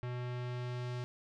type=tone with low-pass filter sweep; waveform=square; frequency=123.47 Hz; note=B2; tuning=in tune; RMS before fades=-39 dBFS; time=0.03-1.04 s; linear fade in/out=0 ms; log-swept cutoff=2600 to 5100 Hz; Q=0.94; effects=none